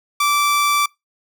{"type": "tone", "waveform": "sawtooth", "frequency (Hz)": 1165, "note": "D6", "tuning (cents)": -14, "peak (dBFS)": -11, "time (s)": [0.2, 0.86], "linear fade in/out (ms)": 5, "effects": ["noise-tail reverb RT60 0.2 s tail -24 dB re dry"]}